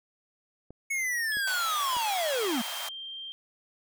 clicks, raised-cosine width 2 ms, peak -32 dBFS, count 3, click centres 0.706 / 1.37 / 1.967 s
square linear sweep, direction down, 2214 to 208.5 Hz, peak -28 dBFS, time 0.9-2.62 s, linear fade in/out 10 ms
sine tone with pitch glide, 3322 to 3168 Hz, G#7 to G7, 0 to +18 cents, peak -37 dBFS, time 1.32-3.32 s, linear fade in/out 0 ms, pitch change -82 cents, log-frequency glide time 2.26-2.6 s
pink high-pass noise, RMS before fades -37 dBFS, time 1.47-2.89 s, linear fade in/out 5 ms, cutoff 630 Hz, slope 48 dB/octave
effects none

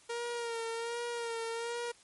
sawtooth tone with vibrato, 466.2 Hz, A#4, in tune, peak -31 dBFS, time 0.09-1.92 s, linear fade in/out 10 ms, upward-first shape sine, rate 1.3 Hz, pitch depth 39 cents each way, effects white hiss -61 dBFS RMS until 2.03 s + MP3 48 kbps

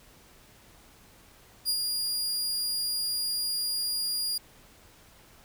sawtooth tone with ADSR envelope, 4837 Hz, D#8, 50 cents flat, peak -21 dBFS, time 1.65-4.38 s, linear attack 40 ms, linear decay 72 ms, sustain -4 dB, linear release 5 ms, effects pink hiss -56 dBFS RMS until 5.44 s

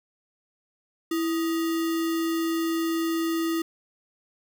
sine tone with sample-and-hold, 329.6 Hz, E4, in tune, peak -23 dBFS, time 1.11-3.62 s, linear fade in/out 5 ms, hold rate 1575 Hz, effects none

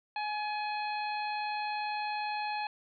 harmonic tone with a mistuned harmonic, 840 Hz, G#5, 19 cents sharp, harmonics 1 / 2 / 3 / 4 / 5, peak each -33 / -43 / -40 / -51 / -44 dBFS, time 0.16-2.67 s, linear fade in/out 2 ms, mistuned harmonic 2, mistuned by +23 cents, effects none

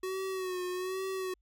square tone with vibrato, 371.6 Hz, F#4, 7 cents sharp, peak -34 dBFS, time 0.03-1.34 s, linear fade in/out 5 ms, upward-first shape sine, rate 1.2 Hz, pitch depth 49 cents each way, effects added 50 Hz sine -69 dBFS peak until 1.41 s

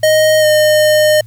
square tone with pitch glide, 622.3 to 610.6 Hz, D#5 to D#5, 0 to -33 cents, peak -8 dBFS, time 0.03-1.21 s, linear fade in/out 5 ms, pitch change -33 cents, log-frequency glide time 0.4-0.45 s, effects added 113 Hz sine -32 dBFS peak until 1.26 s + white hiss -53 dBFS RMS until 1.26 s

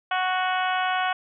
harmonic tone with a mistuned harmonic, 370 Hz, F#4, in tune, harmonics 2 / 3 / 4 / 5 / 6 / 7 / 8 / 9, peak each -25 / -29 / -28 / -35 / -36 / -36 / -35 / -40 dBFS, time 0.11-1.13 s, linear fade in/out 5 ms, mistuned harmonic 7, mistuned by -18 cents, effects none

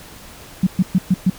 sine tone bursts, 185 Hz, F#3, in tune, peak -10 dBFS, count 5, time 0.63-1.3 s, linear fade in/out 5 ms, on 38 ms, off 120 ms, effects pink hiss -40 dBFS RMS until 1.38 s

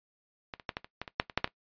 clicks, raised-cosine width 0.3 ms, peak -22 / -29 / -15 / -17 / -28 / -19 / -25 / -8 / -25 / -9 / -9 / -29 dBFS, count 12, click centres 0.538 / 0.598 / 0.692 / 0.769 / 0.845 / 1.016 / 1.078 / 1.199 / 1.298 / 1.376 / 1.444 / 1.476 s, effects noise-tail reverb RT60 0.1 s tail -17 dB re dry + resampled to 11025 Hz

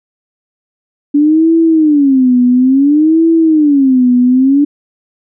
sine tone with vibrato, 285.1 Hz, C#4, 49 cents sharp, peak -5 dBFS, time 1.14-4.65 s, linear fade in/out 10 ms, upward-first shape sine, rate 0.58 Hz, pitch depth 250 cents each way, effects none

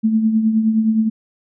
sine tone with tremolo, 220.4 Hz, A3, 3 cents sharp, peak -10 dBFS, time 0.03-1.1 s, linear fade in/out 20 ms, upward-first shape triangle, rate 9.6 Hz, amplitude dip 60%, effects none

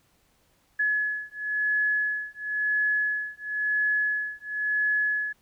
sine beating tone pair, 1700 / 1700.97 Hz, G#6 / G#6, +40 / +41 cents, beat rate 0.97 Hz, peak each -27 dBFS, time 0.79-5.33 s, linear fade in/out 10 ms, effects pink hiss -66 dBFS RMS until 5.41 s

